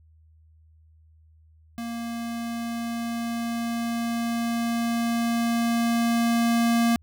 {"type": "tone with level ramp", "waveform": "square", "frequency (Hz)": 233.1, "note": "A#3", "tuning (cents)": 0, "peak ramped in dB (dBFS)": [-31, -19], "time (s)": [1.78, 6.96], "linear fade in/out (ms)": 0, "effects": ["added 79 Hz sine -53 dBFS peak until 7.02 s"]}